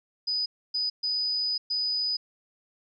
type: tone bursts at uneven times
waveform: sine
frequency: 4978 Hz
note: D#8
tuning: in tune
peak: -25 dBFS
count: 4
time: 0.27-0.46 / 0.74-0.9 / 1.03-1.58 / 1.7-2.17 s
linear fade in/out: 10 ms
effects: none